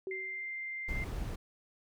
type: tone with exponential decay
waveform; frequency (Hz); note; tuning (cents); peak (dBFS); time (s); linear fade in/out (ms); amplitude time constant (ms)
sine; 380; F#4; +46; -34; 0.07-0.52; 1; 96
type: tone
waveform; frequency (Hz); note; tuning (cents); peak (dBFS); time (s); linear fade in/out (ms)
sine; 2093; C7; 0; -37; 0.11-1.04; 2
type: noise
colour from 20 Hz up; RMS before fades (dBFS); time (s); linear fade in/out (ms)
brown; -37; 0.88-1.36; 10
effects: none